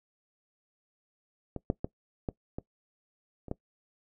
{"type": "clicks", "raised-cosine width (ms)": 2, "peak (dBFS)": [-22, -13, -18, -18, -22, -30, -19], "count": 7, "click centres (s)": [1.563, 1.701, 1.845, 2.288, 2.585, 3.483, 3.514], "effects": ["noise-tail reverb RT60 0.1 s tail -20 dB re dry"]}